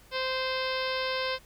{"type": "harmonic tone", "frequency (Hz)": 520, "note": "C5", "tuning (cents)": -11, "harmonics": [1, 2, 3, 4, 5, 6, 7, 8, 9, 10], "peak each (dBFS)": [-32, -35, -37, -38, -39, -40, -40, -41, -42, -42], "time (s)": [0.11, 1.39], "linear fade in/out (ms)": 50, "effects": ["added 50 Hz sine -57 dBFS peak until 1.45 s", "pink hiss -57 dBFS RMS until 1.45 s"]}